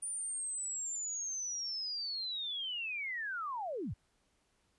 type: linear sweep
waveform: sine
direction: down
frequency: 9397 to 58.9 Hz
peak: -36 dBFS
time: 0.02-3.94 s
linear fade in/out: 10 ms
effects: pink hiss -75 dBFS RMS until 4.78 s + resampled to 24000 Hz